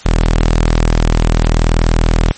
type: tone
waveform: sawtooth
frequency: 40.48 Hz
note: E1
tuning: 31 cents flat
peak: -5 dBFS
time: 0.05-2.32 s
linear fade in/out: 10 ms
effects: white hiss -36 dBFS RMS until 2.37 s + MP3 32 kbps